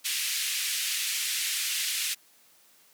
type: band-pass noise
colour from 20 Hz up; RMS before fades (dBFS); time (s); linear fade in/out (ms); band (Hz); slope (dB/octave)
pink; -30; 0.04-2.15; 20; 2200 to 14000; 24
effects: white hiss -60 dBFS RMS until 2.93 s + high-pass 150 Hz 12 dB/octave